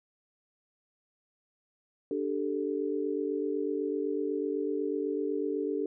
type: chord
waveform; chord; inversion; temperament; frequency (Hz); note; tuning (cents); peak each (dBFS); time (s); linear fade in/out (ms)
sine; D suspended fourth; none; equal; 293.7 / 392 / 440; D4 / G4 / A4; 0 / 0 / 0; -33; 2.11-5.86; 2
effects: none